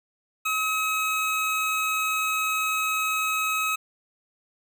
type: tone pair together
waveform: square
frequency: 1278 / 2556 Hz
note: D#6 / D#7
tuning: +46 / +46 cents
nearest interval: octave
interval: 1200 cents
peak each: -27 dBFS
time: 0.45-3.76 s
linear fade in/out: 10 ms
effects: none